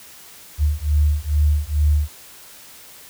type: beating tone pair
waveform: sine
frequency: 73.42 / 75.72 Hz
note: D2 / D#2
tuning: 0 / -47 cents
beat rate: 2.3 Hz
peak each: -18 dBFS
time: 0.58-2.09 s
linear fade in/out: 50 ms
effects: white hiss -43 dBFS RMS until 3.09 s